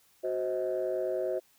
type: chord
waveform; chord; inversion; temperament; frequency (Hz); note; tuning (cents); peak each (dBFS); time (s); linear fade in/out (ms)
sine; C diminished; second; equal with one note detuned; 370 / 523.3 / 632.8; Gb4 / C5 / Eb5; 0 / 0 / +29; -32; 0.23-1.4; 20
effects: tanh soft clip ceiling -22 dBFS + white hiss -65 dBFS RMS until 1.58 s